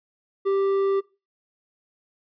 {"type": "tone with hard clipping", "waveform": "sine", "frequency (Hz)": 391.9, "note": "G4", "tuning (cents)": 0, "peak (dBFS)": -21, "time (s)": [0.45, 1.01], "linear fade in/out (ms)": 20, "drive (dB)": 6, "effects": ["noise-tail reverb RT60 0.3 s tail -22 dB re dry", "resampled to 11025 Hz"]}